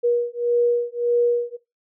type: beating tone pair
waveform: sine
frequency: 477.9 / 479.6 Hz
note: A#4 / A#4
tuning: +43 / +49 cents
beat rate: 1.7 Hz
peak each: -21 dBFS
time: 0.03-1.57 s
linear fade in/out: 20 ms
effects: noise-tail reverb RT60 0.2 s tail -18 dB re dry